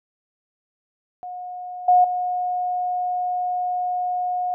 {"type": "tone with level steps", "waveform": "sine", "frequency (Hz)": 723, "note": "F#5", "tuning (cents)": -40, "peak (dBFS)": [-30, -11, -21], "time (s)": [1.23, 4.54], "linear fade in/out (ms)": 0, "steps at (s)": [1.88, 2.04], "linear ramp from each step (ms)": 5, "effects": []}